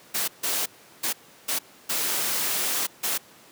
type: noise bursts at uneven times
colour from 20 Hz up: white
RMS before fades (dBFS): -26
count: 6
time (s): 0.14-0.28 / 0.43-0.66 / 1.03-1.13 / 1.48-1.59 / 1.89-2.87 / 3.03-3.18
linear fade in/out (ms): 10
effects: pink hiss -51 dBFS RMS until 3.51 s + high-pass 200 Hz 12 dB/octave